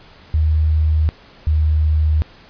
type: tone pair in turn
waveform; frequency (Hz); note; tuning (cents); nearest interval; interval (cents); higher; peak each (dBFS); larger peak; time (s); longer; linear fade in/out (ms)
sine; 77.78 / 77.15; D#2 / D#2; 0 / -14; unison; 14; first; -12; neither; 0.34-1.09 / 1.47-2.22; neither; 0
effects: pink hiss -45 dBFS RMS until 2.49 s + resampled to 11025 Hz

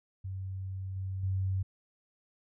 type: tone with level steps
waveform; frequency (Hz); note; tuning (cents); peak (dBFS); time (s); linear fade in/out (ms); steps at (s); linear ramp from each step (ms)
sine; 95.1; F#2; +48; -35 / -33 / -28; 0.24-1.63; 10; 0.96 / 1.23; 5
effects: none

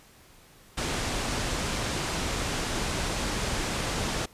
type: low-pass noise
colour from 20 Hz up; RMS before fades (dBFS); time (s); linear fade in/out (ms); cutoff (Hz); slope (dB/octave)
pink; -30; 0.77-4.26; 10; 8800; 24
effects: pink hiss -55 dBFS RMS until 4.33 s + resampled to 32000 Hz

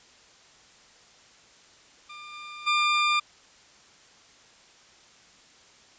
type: tone with level steps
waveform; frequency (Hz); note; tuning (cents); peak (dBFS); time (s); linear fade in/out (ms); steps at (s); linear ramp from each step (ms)
20% pulse; 1198; D6; +34; -36 / -34 / -16; 2.09-3.2; 10; 2.32 / 2.66; 20
effects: white hiss -55 dBFS RMS until 5.98 s + resampled to 16000 Hz

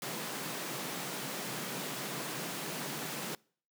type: high-pass noise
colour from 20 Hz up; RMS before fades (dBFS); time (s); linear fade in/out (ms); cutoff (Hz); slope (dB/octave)
pink; -39; 0.02-3.35; 2; 130; 96
effects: noise-tail reverb RT60 0.5 s tail -26 dB re dry

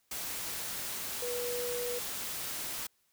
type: tone in noise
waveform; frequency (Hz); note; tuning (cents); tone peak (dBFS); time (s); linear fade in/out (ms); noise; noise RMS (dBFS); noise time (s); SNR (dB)
sine; 486.5; B4; -26; -34; 1.22-1.99; 5; white; -38; 0.11-2.87; +1
effects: white hiss -73 dBFS RMS until 3.12 s

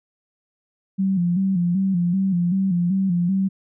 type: tone with vibrato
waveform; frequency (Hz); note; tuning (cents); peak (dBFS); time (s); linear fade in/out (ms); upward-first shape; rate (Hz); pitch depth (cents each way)
sine; 183.2; F#3; -17; -17; 0.98-3.49; 20; square; 2.6; 86
effects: none

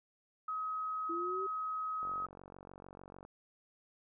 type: tone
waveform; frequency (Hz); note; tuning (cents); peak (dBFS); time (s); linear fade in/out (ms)
sine; 1270; D#6; +35; -35; 0.48-2.26; 5
type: linear sweep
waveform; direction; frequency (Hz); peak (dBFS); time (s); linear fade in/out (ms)
sine; up; 329.6 to 392; -38; 1.09-1.47; 10
type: click train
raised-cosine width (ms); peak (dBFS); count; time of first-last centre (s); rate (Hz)
1; -37; 58; 2.03-3.251; 46.7
effects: none

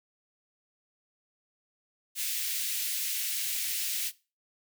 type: high-pass noise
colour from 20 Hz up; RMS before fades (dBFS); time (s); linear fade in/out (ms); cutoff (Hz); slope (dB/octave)
white; -32; 2.15-4.12; 50; 2100; 24
effects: noise-tail reverb RT60 0.3 s tail -19 dB re dry

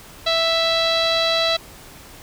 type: tone with low-pass filter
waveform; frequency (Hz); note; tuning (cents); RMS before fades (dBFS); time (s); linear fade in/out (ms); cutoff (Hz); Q
sawtooth; 659.3; E5; 0; -19; 0.26-1.57; 10; 4000; 6.3
effects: pink hiss -42 dBFS RMS until 2.22 s

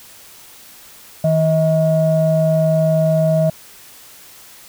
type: tone pair together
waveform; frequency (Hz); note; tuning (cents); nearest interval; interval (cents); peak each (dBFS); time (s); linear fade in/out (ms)
sine; 159.25 / 637; D#3 / D#5; +41 / +41; 2 octaves; 2400; -14; 1.24-3.5; 5
effects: tanh soft clip ceiling -5 dBFS + white hiss -42 dBFS RMS until 4.68 s

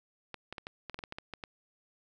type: clicks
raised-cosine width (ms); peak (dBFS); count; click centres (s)
0.3; -24; 12; 0.343 / 0.526 / 0.582 / 0.669 / 0.897 / 0.944 / 0.99 / 1.038 / 1.124 / 1.185 / 1.337 / 1.438
effects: none

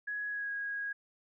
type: tone with pitch glide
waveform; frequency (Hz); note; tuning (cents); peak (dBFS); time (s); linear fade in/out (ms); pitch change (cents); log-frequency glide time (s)
sine; 1674 to 1646.2; G#6 to G#6; +13 to -16; -34; 0.07-0.93; 10; -29; 0.29-0.5
effects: none

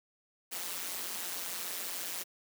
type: noise with amplitude modulation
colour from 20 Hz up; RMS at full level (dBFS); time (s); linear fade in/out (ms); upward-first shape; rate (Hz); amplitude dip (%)
white; -35; 0.51-2.24; 20; sine; 179; 80
effects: high-pass 200 Hz 12 dB/octave

